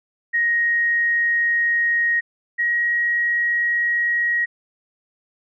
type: tone pair in turn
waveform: sine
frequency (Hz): 1876 / 1895.6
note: A#6 / A#6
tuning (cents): +11 / +28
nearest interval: unison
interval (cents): 17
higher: second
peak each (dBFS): -16 / -17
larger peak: first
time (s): 0.33-2.21 / 2.58-4.46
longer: neither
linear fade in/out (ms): 20
effects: none